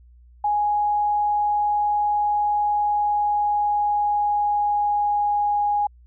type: tone with pitch glide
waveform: sine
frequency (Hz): 830.6 to 824.9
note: G#5 to G#5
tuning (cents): 0 to -12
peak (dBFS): -18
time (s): 0.44-5.87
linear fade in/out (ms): 5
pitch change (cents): -12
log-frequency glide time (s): 2.61-5.65
effects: added 60 Hz sine -47 dBFS peak until 6.06 s